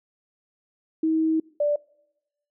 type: tone pair in turn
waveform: sine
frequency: 319.1 / 586.9 Hz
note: D#4 / D5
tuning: +44 / -1 cents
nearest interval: major seventh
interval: 1055 cents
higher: second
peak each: -19 dBFS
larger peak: neither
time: 1.03-1.4 / 1.6-1.76 s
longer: first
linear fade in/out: 5 ms
effects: noise-tail reverb RT60 0.9 s tail -25 dB re dry